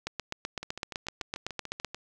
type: two click trains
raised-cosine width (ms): 0.2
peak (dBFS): -15 / -21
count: 15 / 10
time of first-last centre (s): 0.07-1.847 / 0.63-1.946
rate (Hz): 7.88 / 6.84
effects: none